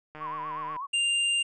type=click train; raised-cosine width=0.5 ms; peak=-28 dBFS; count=95; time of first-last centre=0.15-0.764 s; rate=153 Hz
type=tone with vibrato; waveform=sine; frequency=1050 Hz; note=C6; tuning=6 cents sharp; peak=-32 dBFS; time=0.2-0.87 s; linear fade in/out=20 ms; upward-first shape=sine; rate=8.2 Hz; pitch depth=130 cents each way
type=tone; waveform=square; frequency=2794 Hz; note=F7; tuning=in tune; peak=-24 dBFS; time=0.93-1.43 s; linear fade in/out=10 ms
effects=resampled to 24000 Hz